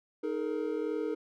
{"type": "chord", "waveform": "triangle", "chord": "D# suspended fourth", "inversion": "none", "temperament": "equal with one note detuned", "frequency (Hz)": [311.1, 424, 466.2], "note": ["D#4", "G#4", "A#4"], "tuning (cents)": [0, 36, 0], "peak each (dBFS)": -33, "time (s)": [0.23, 1.15], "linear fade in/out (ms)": 10, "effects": []}